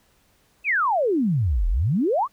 sine exponential two-way sweep, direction down then up, 2680 to 37.88 to 1240 Hz, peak -18 dBFS, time 0.64-2.28 s, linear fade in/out 50 ms, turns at 1.68 s, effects pink hiss -62 dBFS RMS until 2.32 s

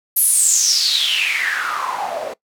white noise with band-pass filter sweep, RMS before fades -18 dBFS, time 0.16-2.34 s, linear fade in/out 10 ms, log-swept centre 12000 to 520 Hz, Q 8, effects noise-tail reverb RT60 0.1 s tail -21 dB re dry

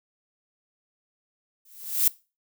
violet noise with exponential growth, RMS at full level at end -17 dBFS, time 1.65-2.08 s, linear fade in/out 5 ms, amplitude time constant 92 ms, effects noise-tail reverb RT60 0.3 s tail -21 dB re dry

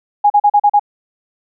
sine tone bursts, 825 Hz, G#5, 12 cents flat, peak -6 dBFS, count 6, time 0.24-0.796 s, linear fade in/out 10 ms, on 61 ms, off 38 ms, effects none

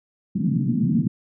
white band-pass noise, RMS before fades -21 dBFS, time 0.35-1.08 s, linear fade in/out 10 ms, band 130 to 250 Hz, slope 48 dB/octave, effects none

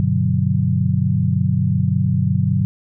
sine chord, G major seventh, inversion none, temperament equal, 98 / 123.47 / 146.83 / 185 Hz, G2 / B2 / D3 / F#3, 0 / 0 / 0 / 0 cents, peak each -20 dBFS, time 0-2.65 s, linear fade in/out 0 ms, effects none

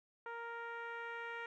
10% pulse tone with low-pass filter sweep, 466.2 Hz, A#4, in tune, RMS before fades -45 dBFS, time 0.26-1.46 s, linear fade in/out 2 ms, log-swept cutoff 1300 to 2000 Hz, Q 1.5, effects none

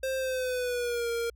square tone with pitch glide, 527 to 466.8 Hz, C5 to A#4, +12 to +2 cents, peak -29 dBFS, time 0.03-1.3 s, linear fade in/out 5 ms, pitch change -210 cents, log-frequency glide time 0.17-1.1 s, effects added 60 Hz sine -52 dBFS peak until 1.35 s

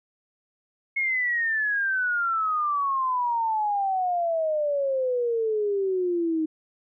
sine exponential sweep, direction down, 2179 to 311.1 Hz, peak -22 dBFS, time 0.96-6.46 s, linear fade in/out 10 ms, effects none

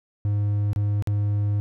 triangle tone with dropouts, 102.9 Hz, G#2, 16 cents flat, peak -18 dBFS, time 0.25-1.6 s, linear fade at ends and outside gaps 0 ms, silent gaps 0.732-0.761 / 1.024-1.073 s, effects none

